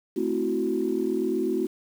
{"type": "chord", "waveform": "sine", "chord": "F# half-diminished seventh", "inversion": "first", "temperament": "equal", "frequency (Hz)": [220, 261.6, 329.6, 370], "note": ["A3", "C4", "E4", "F#4"], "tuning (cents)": [0, 0, 0, 0], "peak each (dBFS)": [-31, -30, -28, -26], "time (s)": [0.16, 1.67], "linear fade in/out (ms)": 10, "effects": ["tanh soft clip ceiling -13 dBFS", "8-bit"]}